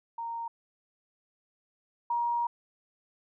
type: tone pair in turn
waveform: sine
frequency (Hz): 927 / 947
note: A#5 / A#5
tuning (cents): -10 / +27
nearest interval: unison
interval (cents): 37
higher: second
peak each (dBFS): -33 / -26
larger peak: second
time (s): 0.18-0.48 / 2.1-2.47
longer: second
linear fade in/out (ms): 5
effects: none